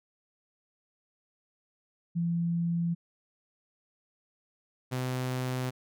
sine / sawtooth tone pair in turn, 169.8 / 127.7 Hz, F3 / C3, -48 / -42 cents, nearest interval perfect fourth, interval 494 cents, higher first, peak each -26 dBFS, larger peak neither, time 2.15-2.95 / 4.91-5.71 s, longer neither, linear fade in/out 20 ms, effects none

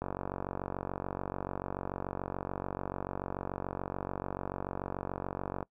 click train, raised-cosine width 1 ms, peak -21 dBFS, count 264, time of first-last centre 0.02-5.628 s, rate 46.9 Hz, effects noise-tail reverb RT60 0.1 s tail -23 dB re dry

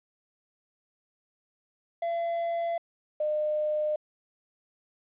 triangle / sine tone pair in turn, 678 / 606.5 Hz, E5 / D#5, +49 / -44 cents, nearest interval major second, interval 193 cents, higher first, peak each -25 dBFS, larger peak neither, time 2.02-2.78 / 3.2-3.96 s, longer neither, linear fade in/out 5 ms, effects resampled to 8000 Hz + 10-bit

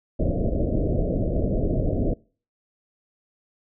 pink low-pass noise, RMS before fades -23 dBFS, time 0.19-2.14 s, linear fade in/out 10 ms, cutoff 660 Hz, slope 96 dB/octave, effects noise-tail reverb RT60 0.4 s tail -24 dB re dry

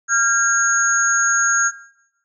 sine tone cluster, 1390 / 1616 / 6630 Hz, F6 / G#6 / G#8, -9 / -48 / -4 cents, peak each -18 dBFS, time 0.08-1.72 s, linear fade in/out 50 ms, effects noise-tail reverb RT60 0.8 s tail -17 dB re dry

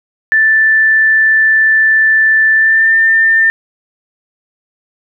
sine tone with pitch glide, 1763 to 1796.9 Hz, A6 to A6, +3 to +36 cents, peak -6 dBFS, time 0.32-3.5 s, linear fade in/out 0 ms, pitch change +33 cents, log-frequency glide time 2.54-2.94 s, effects none

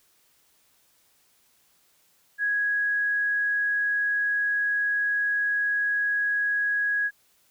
sine tone, 1661.2 Hz, G#6, in tune, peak -22 dBFS, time 2.38-7.11 s, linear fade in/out 50 ms, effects white hiss -64 dBFS RMS until 7.5 s

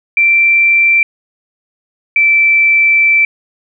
sine tone pair in turn, 2349 / 2330 Hz, D7 / D7, 0 / -14 cents, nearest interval unison, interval 14 cents, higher first, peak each -6 dBFS, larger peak neither, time 0.17-1.03 / 2.16-3.25 s, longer second, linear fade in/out 2 ms, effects none

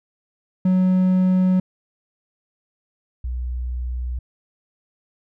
triangle / sine tone pair in turn, 185 / 61.62 Hz, F#3 / B1, 0 / -3 cents, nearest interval octave + perfect fifth, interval 1903 cents, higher first, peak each -12 / -23 dBFS, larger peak first, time 0.65-1.6 / 3.24-4.19 s, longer neither, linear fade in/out 5 ms, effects none

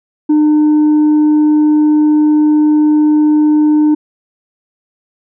sine tone with tanh clipping, 302.6 Hz, D#4, 48 cents flat, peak -7 dBFS, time 0.29-3.95 s, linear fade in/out 10 ms, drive 2 dB, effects none

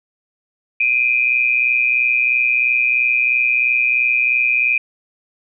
sine tone pair together, 2389 / 2512 Hz, D7 / D#7, +29 / +16 cents, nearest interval minor second, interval 87 cents, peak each -16 dBFS, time 0.8-4.78 s, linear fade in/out 5 ms, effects none

